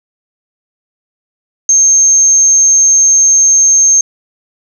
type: tone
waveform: sine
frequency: 6390 Hz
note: G8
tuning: 32 cents sharp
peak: -4 dBFS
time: 1.69-4.01 s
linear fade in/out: 2 ms
effects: none